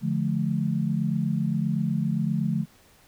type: chord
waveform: sine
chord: D minor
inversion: none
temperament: equal with one note detuned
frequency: 146.83 / 174.61 / 216.2 Hz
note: D3 / F3 / A3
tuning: 0 / 0 / -30 cents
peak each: -27 dBFS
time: 0.01-2.66 s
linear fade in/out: 50 ms
effects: pink hiss -57 dBFS RMS until 3.07 s